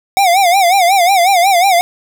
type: tone with vibrato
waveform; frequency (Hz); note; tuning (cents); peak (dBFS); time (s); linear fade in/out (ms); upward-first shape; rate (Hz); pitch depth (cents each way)
square; 740; F#5; 0; -8; 0.17-1.81; 0; sine; 5.5; 140
effects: none